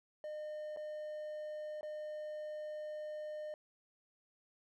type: tone with dropouts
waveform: triangle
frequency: 608 Hz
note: D#5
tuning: 40 cents flat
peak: -39 dBFS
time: 0.24-3.54 s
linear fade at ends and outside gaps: 1 ms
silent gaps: 0.763-0.771 / 1.81-1.83 s
effects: none